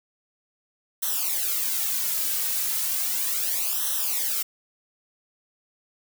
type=noise with flanger; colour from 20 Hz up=blue; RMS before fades=-26 dBFS; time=1.02-4.43 s; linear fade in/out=10 ms; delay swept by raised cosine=0.42 to 2.92 ms; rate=0.35 Hz; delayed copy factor=-0.9; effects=none